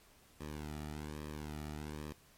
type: tone with flanger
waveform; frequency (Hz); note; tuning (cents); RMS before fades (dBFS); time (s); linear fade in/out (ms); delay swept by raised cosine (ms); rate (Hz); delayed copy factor
sawtooth; 75.3; D2; +44; -44; 0.4-2.13; 10; 1.4 to 1.92; 1.2; -0.85
effects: pink hiss -64 dBFS RMS until 2.37 s + MP3 64 kbps